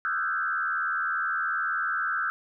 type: tone with frequency modulation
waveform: sine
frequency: 1438 Hz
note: F#6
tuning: 50 cents flat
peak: -25 dBFS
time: 0.05-2.3 s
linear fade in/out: 0 ms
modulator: 79.5 Hz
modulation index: 2.1
effects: none